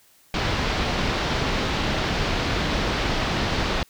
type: low-pass noise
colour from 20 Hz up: pink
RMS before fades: -24 dBFS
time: 0.34-3.83 s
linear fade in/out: 2 ms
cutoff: 4800 Hz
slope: 24 dB/octave
effects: white hiss -57 dBFS RMS until 3.89 s